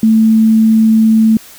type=tone; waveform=sine; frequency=221.3 Hz; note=A3; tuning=10 cents sharp; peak=-5 dBFS; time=0.03-1.37 s; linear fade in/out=2 ms; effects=white hiss -37 dBFS RMS until 1.58 s